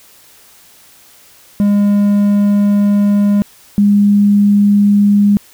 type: tone pair in turn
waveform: triangle / sine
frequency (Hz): 203.8 / 203.8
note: G#3 / G#3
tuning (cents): -32 / -32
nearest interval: unison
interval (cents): 0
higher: neither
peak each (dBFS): -6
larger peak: neither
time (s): 1.6-3.42 / 3.78-5.37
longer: first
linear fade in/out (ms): 0
effects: white hiss -44 dBFS RMS until 5.53 s